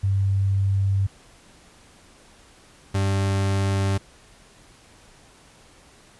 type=tone pair in turn; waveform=sine / 40% pulse; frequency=97.8 / 97.8 Hz; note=G2 / G2; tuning=-4 / -4 cents; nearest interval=unison; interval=0 cents; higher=neither; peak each=-18 / -19 dBFS; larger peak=first; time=0.03-1.07 / 2.94-3.98 s; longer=neither; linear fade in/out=10 ms; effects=pink hiss -52 dBFS RMS until 6.19 s + resampled to 24000 Hz